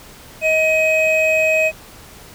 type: tone pair together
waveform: triangle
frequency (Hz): 632 / 2528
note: D#5 / D#7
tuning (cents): +27 / +27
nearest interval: 2 octaves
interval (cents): 2400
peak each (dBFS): -14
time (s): 0.41-1.72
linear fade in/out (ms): 50
effects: pink hiss -41 dBFS RMS until 2.34 s